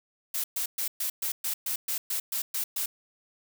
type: noise bursts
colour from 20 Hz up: blue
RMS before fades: -30 dBFS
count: 12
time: 0.34-2.86 s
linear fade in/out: 5 ms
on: 100 ms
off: 120 ms
effects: none